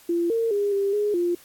sine tone with pitch steps, 342 / 457 / 407.1 / 397.3 / 415.7 / 348.9 Hz, F4 / A#4 / G#4 / G4 / G#4 / F4, -36 / -34 / -35 / +23 / +2 / -2 cents, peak -20 dBFS, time 0.09-1.35 s, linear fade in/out 5 ms, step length 210 ms, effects white hiss -52 dBFS RMS until 1.44 s + AAC 64 kbps

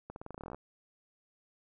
accelerating click train, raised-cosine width 1 ms, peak -29 dBFS, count 15, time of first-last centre 0.1-0.546 s, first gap 61 ms, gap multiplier 0.89, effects none

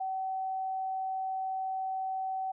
sine tone, 761 Hz, F#5, 48 cents sharp, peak -31 dBFS, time 0-2.52 s, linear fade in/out 10 ms, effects none

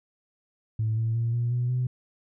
sine tone with pitch steps, 110 / 112.96 / 116 / 119.13 / 122.33 / 125.63 Hz, A2 / A2 / A#2 / A#2 / B2 / B2, 0 / +46 / -8 / +38 / -16 / +30 cents, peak -22 dBFS, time 0.79-1.87 s, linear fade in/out 5 ms, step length 180 ms, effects tanh soft clip ceiling -19 dBFS

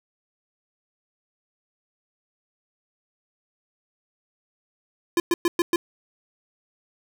square tone bursts, 343.8 Hz, F4, 27 cents flat, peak -18 dBFS, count 5, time 5.17-5.76 s, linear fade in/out 2 ms, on 30 ms, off 110 ms, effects none

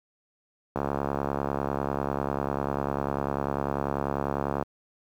click train, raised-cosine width 1 ms, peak -13 dBFS, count 272, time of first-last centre 0.76-4.626 s, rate 70.1 Hz, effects high-pass 80 Hz 12 dB/octave + 9-bit

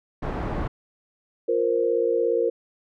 pink low-pass noise, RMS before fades -28 dBFS, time 0.22-0.68 s, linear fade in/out 10 ms, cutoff 1100 Hz, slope 12 dB/octave
sine chord, F suspended fourth, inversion none, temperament equal, 349.2 / 466.2 / 523.3 Hz, F4 / Bb4 / C5, 0 / 0 / 0 cents, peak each -27 / -21 / -26 dBFS, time 1.48-2.5 s, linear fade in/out 10 ms
effects none

